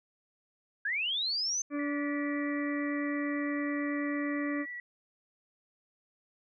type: linear sweep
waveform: sine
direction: up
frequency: 1568 to 6300 Hz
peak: -29 dBFS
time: 0.85-1.62 s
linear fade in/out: 5 ms
type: harmonic tone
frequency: 290 Hz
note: D4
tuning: 22 cents flat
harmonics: 1 / 2 / 4 / 5 / 6 / 7 / 8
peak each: -31 / -40 / -43 / -52 / -48 / -53 / -48 dBFS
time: 1.7-4.66 s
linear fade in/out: 50 ms
type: tone with vibrato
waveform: sine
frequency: 1949 Hz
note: B6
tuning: 23 cents flat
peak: -38 dBFS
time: 1.79-4.8 s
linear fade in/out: 2 ms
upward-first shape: triangle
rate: 9 Hz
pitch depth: 16 cents each way
effects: none